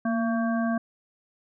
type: harmonic tone with a mistuned harmonic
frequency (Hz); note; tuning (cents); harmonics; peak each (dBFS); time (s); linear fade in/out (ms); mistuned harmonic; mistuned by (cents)
225.9; A3; +46; 1 / 3 / 5 / 7; -24 / -30 / -36 / -35; 0.05-0.78; 5; 1; +46
effects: none